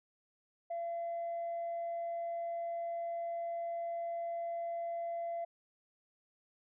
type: tone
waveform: sine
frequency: 680 Hz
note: F5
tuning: 46 cents flat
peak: -34 dBFS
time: 0.7-5.45 s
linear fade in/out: 10 ms
effects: tanh soft clip ceiling -33 dBFS